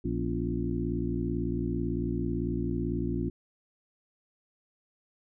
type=harmonic tone with a mistuned harmonic; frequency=58 Hz; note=A#1; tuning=8 cents flat; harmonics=1 / 2 / 3 / 4 / 5 / 6; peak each=-35 / -35 / -35 / -35 / -35 / -35 dBFS; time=0.04-3.3 s; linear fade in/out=10 ms; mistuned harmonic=4; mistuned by=+98 cents; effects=none